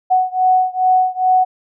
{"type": "beating tone pair", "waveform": "sine", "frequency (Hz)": [741, 743.4], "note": ["F#5", "F#5"], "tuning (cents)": [2, 8], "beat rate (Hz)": 2.4, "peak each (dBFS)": [-14, -15], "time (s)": [0.1, 1.45], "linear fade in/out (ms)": 20, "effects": []}